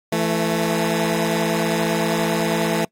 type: tone pair together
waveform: 15% pulse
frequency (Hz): 167.5 / 220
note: E3 / A3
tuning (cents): +28 / 0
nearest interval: perfect fourth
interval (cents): 472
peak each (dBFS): -15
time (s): 0.12-2.85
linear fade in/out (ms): 5
effects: noise-tail reverb RT60 0.1 s tail -24 dB re dry + AAC 48 kbps